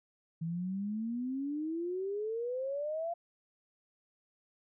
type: exponential sweep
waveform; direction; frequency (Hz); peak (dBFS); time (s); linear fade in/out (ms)
sine; up; 160.7 to 694; -33; 0.41-3.14; 10
effects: none